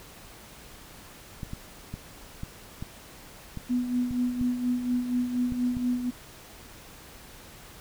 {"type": "clicks", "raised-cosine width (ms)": 5, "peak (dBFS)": -22, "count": 10, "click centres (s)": [1.432, 1.534, 1.94, 2.434, 2.825, 3.573, 4.11, 4.413, 5.522, 5.769]}
{"type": "tone with tremolo", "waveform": "sine", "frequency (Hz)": 246.9, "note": "B3", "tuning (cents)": 0, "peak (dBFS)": -22, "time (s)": [3.69, 6.11], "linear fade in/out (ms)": 20, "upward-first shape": "sine", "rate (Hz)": 4.2, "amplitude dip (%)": 60}
{"effects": ["pink hiss -48 dBFS RMS until 7.8 s"]}